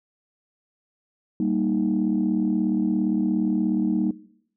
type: chord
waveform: sine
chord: Eb major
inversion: first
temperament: equal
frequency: 196 / 233.1 / 311.1 Hz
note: G3 / Bb3 / Eb4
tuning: 0 / 0 / 0 cents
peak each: -24 dBFS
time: 1.4-4.11 s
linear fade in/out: 2 ms
effects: noise-tail reverb RT60 0.7 s tail -19 dB re dry + tanh soft clip ceiling -13 dBFS